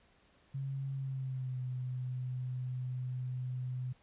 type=tone with pitch glide; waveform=sine; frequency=135.9 to 126.8 Hz; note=C#3 to B2; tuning=-34 to +46 cents; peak=-35 dBFS; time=0.54-3.93 s; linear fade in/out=10 ms; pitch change=-120 cents; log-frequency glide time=0.93-1.61 s; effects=pink hiss -67 dBFS RMS until 4.02 s + resampled to 8000 Hz